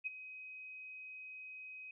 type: tone with ADSR envelope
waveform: sine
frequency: 2524 Hz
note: D#7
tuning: 24 cents sharp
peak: -34 dBFS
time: 0.04-1.91 s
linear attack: 27 ms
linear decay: 18 ms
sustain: -13 dB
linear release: 3 ms
effects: none